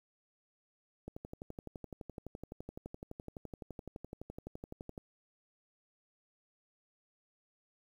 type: click train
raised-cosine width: 2 ms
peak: -30 dBFS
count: 47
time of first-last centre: 1.08-4.978 s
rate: 11.8 Hz
effects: 10-bit